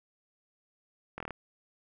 slowing click train, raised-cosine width 0.5 ms, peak -23 dBFS, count 6, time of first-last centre 1.18-1.307 s, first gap 23 ms, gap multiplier 1.05, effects none

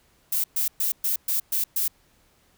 violet noise bursts, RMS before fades -24 dBFS, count 7, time 0.32-1.88 s, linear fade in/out 5 ms, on 120 ms, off 120 ms, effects pink hiss -62 dBFS RMS until 2.57 s

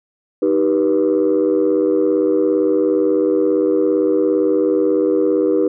sine chord, Eb augmented, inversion none, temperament just, 311.1 / 388.9 / 486.1 Hz, Eb4 / G4 / B4, 0 / -14 / -28 cents, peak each -16 dBFS, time 0.42-5.68 s, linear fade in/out 5 ms, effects tanh soft clip ceiling -7 dBFS

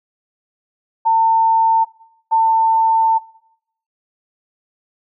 sine tone pair in turn, 900 / 896.4 Hz, A5 / A5, +39 / +32 cents, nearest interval unison, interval 7 cents, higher first, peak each -10 dBFS, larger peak neither, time 1.05-1.85 / 2.31-3.19 s, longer second, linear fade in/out 20 ms, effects noise-tail reverb RT60 0.7 s tail -19 dB re dry

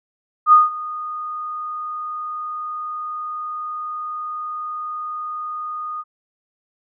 sine tone with ADSR envelope, 1232 Hz, D#6, 17 cents flat, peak -5 dBFS, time 0.46-6.04 s, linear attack 64 ms, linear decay 170 ms, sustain -20 dB, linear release 41 ms, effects none

